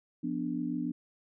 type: chord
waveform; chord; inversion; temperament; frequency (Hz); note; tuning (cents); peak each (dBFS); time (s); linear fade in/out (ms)
sine; B diminished; second; equal; 174.61 / 246.9 / 293.7; F3 / B3 / D4; 0 / 0 / 0; -38 / -34 / -34; 0.23-0.92; 10
effects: none